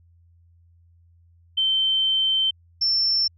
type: tone pair in turn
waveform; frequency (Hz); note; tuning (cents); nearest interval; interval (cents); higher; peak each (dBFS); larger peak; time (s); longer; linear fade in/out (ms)
sine; 3100 / 5379; G7 / E8; -20 / +34; minor seventh; 954; second; -18; neither; 1.57-2.51 / 2.81-3.28; first; 10
effects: added 85 Hz sine -53 dBFS peak until 3.37 s